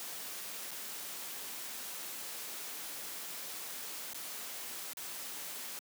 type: noise with dropouts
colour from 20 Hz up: white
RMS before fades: -43 dBFS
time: 0-5.79 s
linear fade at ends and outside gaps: 0 ms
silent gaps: 0.708-0.714 / 4.133-4.145 / 4.932-4.971 s
effects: high-pass 200 Hz 12 dB/octave